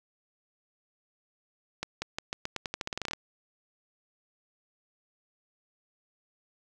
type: accelerating click train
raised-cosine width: 0.2 ms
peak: -15 dBFS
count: 17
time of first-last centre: 1.83-3.134 s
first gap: 190 ms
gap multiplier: 0.87
effects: none